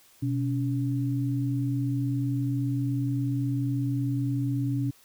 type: tone pair together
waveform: sine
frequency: 125.62 / 282 Hz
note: B2 / C#4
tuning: +30 / +30 cents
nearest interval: octave + major second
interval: 1400 cents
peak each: -26 / -29 dBFS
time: 0.22-4.91 s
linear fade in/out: 10 ms
effects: white hiss -58 dBFS RMS until 5.04 s